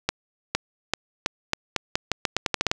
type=accelerating click train; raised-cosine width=0.2 ms; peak=-4 dBFS; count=15; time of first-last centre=0.09-2.715 s; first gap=460 ms; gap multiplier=0.84; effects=none